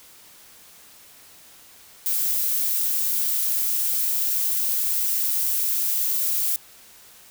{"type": "noise", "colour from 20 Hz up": "violet", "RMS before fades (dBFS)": -23, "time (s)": [2.06, 6.56], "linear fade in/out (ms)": 0, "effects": ["white hiss -49 dBFS RMS until 7.3 s"]}